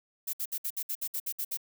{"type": "noise bursts", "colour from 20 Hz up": "violet", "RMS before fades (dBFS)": -33, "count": 11, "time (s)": [0.27, 1.573], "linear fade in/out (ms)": 10, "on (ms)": 63, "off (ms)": 61, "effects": []}